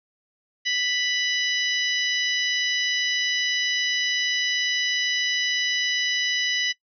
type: harmonic tone with a mistuned harmonic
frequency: 987.8 Hz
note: B5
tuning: in tune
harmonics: 2 / 3 / 4 / 5 / 6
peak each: -26 / -26 / -31 / -30 / -34 dBFS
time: 0.65-6.73 s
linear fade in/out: 20 ms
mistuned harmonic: 5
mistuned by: +28 cents
effects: noise-tail reverb RT60 0.1 s tail -20 dB re dry